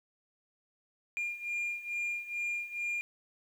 sine beating tone pair, 2406 / 2408.3 Hz, D7 / D7, +41 / +43 cents, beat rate 2.3 Hz, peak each -36 / -33 dBFS, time 1.17-3.01 s, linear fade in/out 0 ms, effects tanh soft clip ceiling -30 dBFS + 10-bit

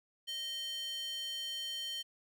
square tone with high-pass filter, 622.3 Hz, D#5, in tune, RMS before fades -40 dBFS, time 0.27-2.03 s, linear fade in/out 20 ms, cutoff 3300 Hz, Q 6, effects none

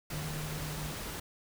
sine tone in noise, 152.5 Hz, D#3, 34 cents flat, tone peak -38 dBFS, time 0.12-0.92 s, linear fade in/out 5 ms, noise pink, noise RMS -40 dBFS, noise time 0.1-1.2 s, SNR -1 dB, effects none

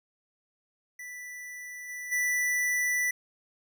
square tone with level steps, 1975.5 Hz, B6, in tune, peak -40 / -37 / -26 dBFS, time 0.99-3.11 s, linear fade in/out 5 ms, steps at 1.88 / 2.11 s, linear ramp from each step 20 ms, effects none

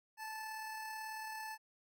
25% pulse tone with amplitude modulation, 874 Hz, A5, 12 cents flat, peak -38 dBFS, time 0.17-1.58 s, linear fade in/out 50 ms, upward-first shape sine, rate 38.2 Hz, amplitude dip 25%, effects none

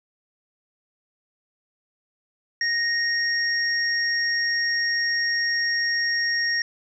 sine tone pair together, 1864.7 / 5567 Hz, A#6 / F8, 0 / -6 cents, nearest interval octave + perfect fifth, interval 1894 cents, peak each -22 / -26 dBFS, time 2.61-6.62 s, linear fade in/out 2 ms, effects 10-bit

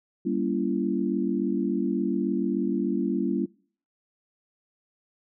sine chord, G diminished seventh, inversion none, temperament just, 196 / 235.2 / 282.2 / 338.7 Hz, G3 / Bb3 / Db4 / Fb4, 0 / +16 / +31 / +47 cents, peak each -29 dBFS, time 0.25-3.46 s, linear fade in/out 10 ms, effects noise-tail reverb RT60 0.5 s tail -24 dB re dry

